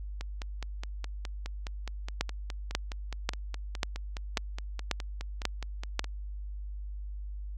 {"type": "two click trains", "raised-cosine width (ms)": 0.2, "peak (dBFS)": [-21, -10], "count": [29, 8], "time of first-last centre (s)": [[0.21, 6.043], [2.21, 5.994]], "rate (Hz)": [4.8, 1.85], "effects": ["added 50 Hz sine -36 dBFS peak until 7.57 s"]}